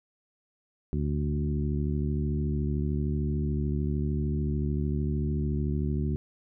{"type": "harmonic tone with a mistuned harmonic", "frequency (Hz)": 73.42, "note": "D2", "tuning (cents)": 0, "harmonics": [1, 2, 3, 4, 5], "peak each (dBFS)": [-29, -30, -33, -38, -38], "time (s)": [0.93, 6.16], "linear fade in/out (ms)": 0, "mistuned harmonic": 1, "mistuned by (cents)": 24, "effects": []}